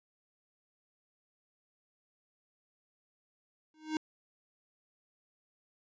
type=tone with exponential growth; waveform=square; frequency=311.3 Hz; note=D#4; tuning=1 cent sharp; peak=-28 dBFS; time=3.74-3.97 s; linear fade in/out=2 ms; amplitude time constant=49 ms; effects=resampled to 16000 Hz